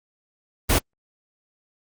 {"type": "noise", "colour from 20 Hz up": "pink", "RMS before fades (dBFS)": -18, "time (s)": [0.69, 0.79], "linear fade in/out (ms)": 10, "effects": ["Opus 24 kbps"]}